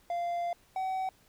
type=tone pair in turn; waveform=triangle; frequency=693 / 756.9 Hz; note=F5 / F#5; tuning=-14 / +39 cents; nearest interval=major second; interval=153 cents; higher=second; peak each=-28 dBFS; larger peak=neither; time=0.1-0.53 / 0.76-1.09 s; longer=first; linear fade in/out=2 ms; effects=pink hiss -64 dBFS RMS until 1.28 s